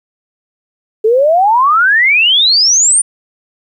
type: exponential sweep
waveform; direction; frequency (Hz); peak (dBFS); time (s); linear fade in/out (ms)
sine; up; 422.1 to 9397; -6; 1.04-3.02; 10
effects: 8-bit